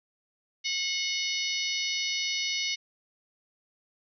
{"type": "harmonic tone with a mistuned harmonic", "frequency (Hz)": 737, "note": "F#5", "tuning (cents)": -7, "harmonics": [3, 4, 5, 6, 7, 8], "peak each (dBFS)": [-33, -34, -35, -36, -36, -37], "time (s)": [0.64, 2.76], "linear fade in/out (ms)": 20, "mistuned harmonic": 3, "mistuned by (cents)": -31, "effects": []}